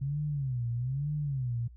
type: tone with vibrato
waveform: sine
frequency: 132.8 Hz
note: C3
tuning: 26 cents sharp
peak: -29 dBFS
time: 0.01-1.68 s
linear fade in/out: 10 ms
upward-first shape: sine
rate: 1.1 Hz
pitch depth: 210 cents each way
effects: added 60 Hz sine -48 dBFS peak until 1.76 s